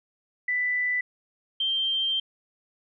sine tone pair in turn, 1986 / 3153 Hz, B6 / G7, +9 / +9 cents, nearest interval minor sixth, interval 800 cents, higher second, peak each -23 dBFS, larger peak neither, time 0.48-1.01 / 1.6-2.2 s, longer second, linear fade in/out 5 ms, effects none

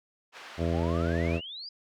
pink band-pass noise, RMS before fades -46 dBFS, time 0.32-1.41 s, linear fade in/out 50 ms, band 780 to 3600 Hz, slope 12 dB/octave
harmonic tone, 83.8 Hz, E2, 29 cents sharp, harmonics 1 / 2 / 3 / 4 / 5 / 6 / 7 / 8, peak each -29 / -32 / -34 / -35 / -36 / -37 / -37 / -38 dBFS, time 0.57-1.41 s, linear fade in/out 50 ms
sine exponential sweep, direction up, 740 to 4978 Hz, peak -38 dBFS, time 0.73-1.69 s, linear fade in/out 5 ms
effects none

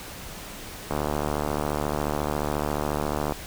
click train, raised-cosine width 1 ms, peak -12 dBFS, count 180, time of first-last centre 0.91-3.322 s, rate 74.2 Hz, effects pink hiss -39 dBFS RMS until 3.46 s

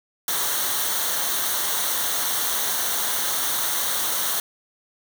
white noise with comb filter, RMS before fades -24 dBFS, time 0.28-4.4 s, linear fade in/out 2 ms, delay 0.4 ms, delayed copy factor -0.65, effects none

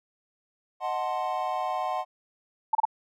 triangle chord, D# diminished seventh, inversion none, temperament equal, 622.3 / 740 / 880 / 1046.5 Hz, D#5 / F#5 / A5 / C6, 0 / 0 / 0 / 0 cents, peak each -33 / -28 / -33 / -31 dBFS, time 0.8-2.05 s, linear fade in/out 50 ms
sine tone bursts, 885 Hz, A5, 10 cents sharp, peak -18 dBFS, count 3, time 2.73-2.853 s, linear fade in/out 5 ms, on 21 ms, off 30 ms
effects none

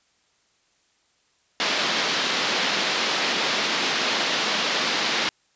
white band-pass noise, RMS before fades -24 dBFS, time 1.6-5.29 s, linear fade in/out 0 ms, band 180 to 4700 Hz, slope 24 dB/octave, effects white hiss -65 dBFS RMS until 5.55 s + resampled to 16000 Hz

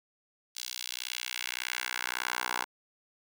10% pulse tone with high-pass filter sweep, 61.74 Hz, B1, in tune, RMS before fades -36 dBFS, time 0.55-2.65 s, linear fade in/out 20 ms, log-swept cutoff 4400 to 1000 Hz, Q 1.4, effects none

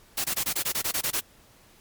white noise bursts, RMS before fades -27 dBFS, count 11, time 0.17-1.204 s, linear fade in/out 10 ms, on 74 ms, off 22 ms, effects pink hiss -56 dBFS RMS until 1.8 s + MP3 96 kbps

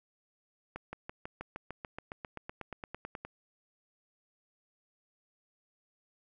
accelerating click train, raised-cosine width 0.5 ms, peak -25 dBFS, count 20, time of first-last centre 0.76-3.25 s, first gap 170 ms, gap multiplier 0.97, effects none

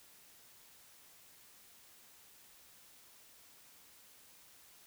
silence, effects white hiss -61 dBFS RMS until 4.86 s

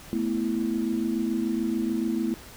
sine chord, A suspended second, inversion none, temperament equal, 220 / 246.9 / 329.6 Hz, A3 / B3 / E4, 0 / 0 / 0 cents, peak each -28 / -29 / -28 dBFS, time 0.13-2.34 s, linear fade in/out 0 ms, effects pink hiss -46 dBFS RMS until 2.56 s

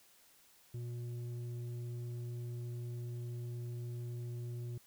square tone with low-pass filter, 120 Hz, B2, 49 cents flat, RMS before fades -42 dBFS, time 0.74-4.78 s, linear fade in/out 5 ms, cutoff 250 Hz, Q 4.6, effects white hiss -65 dBFS RMS until 4.86 s

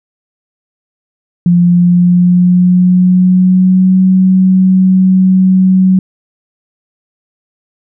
sine tone with pitch glide, 174.61 to 187.14 Hz, F3 to F#3, 0 to +20 cents, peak -4 dBFS, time 1.46-5.99 s, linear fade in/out 2 ms, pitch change +120 cents, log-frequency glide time 1.58-4 s, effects none

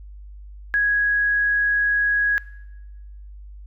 sine tone, 1661.2 Hz, G#6, in tune, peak -16 dBFS, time 0.74-2.38 s, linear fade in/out 0 ms, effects noise-tail reverb RT60 1.0 s tail -20 dB re dry + added 50 Hz sine -37 dBFS peak until 3.66 s

